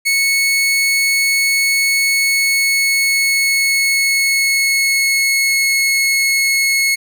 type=tone with pitch glide; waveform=sawtooth; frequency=2204 to 2184 Hz; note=C#7 to C#7; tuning=-11 to -26 cents; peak=-9 dBFS; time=0.05-6.96 s; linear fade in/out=20 ms; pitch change=-15 cents; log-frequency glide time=2.07-5.66 s; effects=none